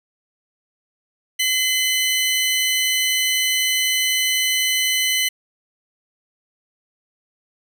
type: tone pair together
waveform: sawtooth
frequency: 2048 / 3000 Hz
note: C7 / F#7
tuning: -38 / +23 cents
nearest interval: perfect fifth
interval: 661 cents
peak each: -17 dBFS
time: 1.39-5.29 s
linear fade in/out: 10 ms
effects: none